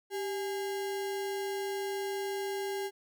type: tone with sample-and-hold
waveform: sine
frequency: 392 Hz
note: G4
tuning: in tune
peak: -32 dBFS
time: 0.1-2.91 s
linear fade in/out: 50 ms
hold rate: 1225 Hz
effects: none